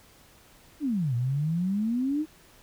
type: exponential two-way sweep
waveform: sine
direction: down then up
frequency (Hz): 318.7 to 116.9 to 318.7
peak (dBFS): -24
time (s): 0.8-2.26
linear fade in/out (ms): 50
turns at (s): 1.15
effects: pink hiss -56 dBFS RMS until 2.62 s